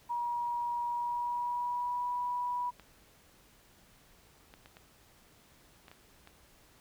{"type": "tone with pitch glide", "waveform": "sine", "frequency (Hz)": [956, 978.3], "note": ["A#5", "B5"], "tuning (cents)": [43, -17], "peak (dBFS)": -31, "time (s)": [0.09, 2.71], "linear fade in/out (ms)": 20, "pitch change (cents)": 40, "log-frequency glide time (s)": [0.89, 2.08]}
{"type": "clicks", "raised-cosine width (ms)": 0.3, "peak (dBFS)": -35, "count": 7, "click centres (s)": [2.797, 4.539, 4.659, 4.769, 5.882, 5.915, 6.274]}
{"effects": ["pink hiss -62 dBFS RMS until 6.8 s"]}